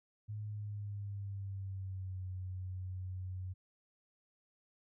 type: tone with pitch glide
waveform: sine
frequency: 105.7 to 92.55 Hz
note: G#2 to F#2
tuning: +31 to +1 cents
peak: -39 dBFS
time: 0.28-3.54 s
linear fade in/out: 20 ms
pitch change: -230 cents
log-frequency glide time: 0.42-2.25 s
effects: none